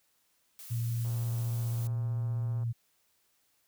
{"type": "noise", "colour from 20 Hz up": "blue", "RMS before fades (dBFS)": -47, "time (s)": [0.59, 1.87], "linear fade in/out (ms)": 0}
{"type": "tone", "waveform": "sine", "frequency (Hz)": 116.54, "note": "A#2", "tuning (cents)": 0, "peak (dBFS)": -29, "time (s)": [0.7, 2.73], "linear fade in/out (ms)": 20}
{"type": "click train", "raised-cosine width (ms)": 1, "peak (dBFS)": -39, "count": 210, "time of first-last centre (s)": [1.05, 2.633], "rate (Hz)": 132}
{"effects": ["white hiss -72 dBFS RMS until 3.67 s"]}